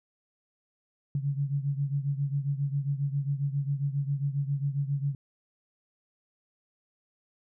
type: beating tone pair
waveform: sine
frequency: 138.9 / 146.3 Hz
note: C#3 / D3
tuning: +4 / -6 cents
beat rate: 7.4 Hz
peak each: -28 / -32 dBFS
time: 1.15-5.15 s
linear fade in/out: 2 ms
effects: none